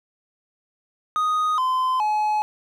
triangle tone with pitch steps, 1244.5 / 1028.5 / 850 Hz, D#6 / C6 / G#5, 0 / -30 / +40 cents, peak -17 dBFS, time 1.16-2.42 s, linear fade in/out 0 ms, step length 420 ms, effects none

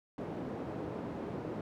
white band-pass noise, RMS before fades -40 dBFS, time 0.18-1.61 s, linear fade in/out 2 ms, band 120 to 420 Hz, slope 12 dB/octave, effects none

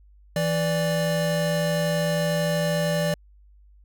square tone pair together, 164.81 / 587.3 Hz, E3 / D5, 0 / 0 cents, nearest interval octave + minor seventh, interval 2200 cents, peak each -25 dBFS, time 0.36-3.14 s, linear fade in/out 2 ms, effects added 50 Hz sine -50 dBFS peak until 3.84 s

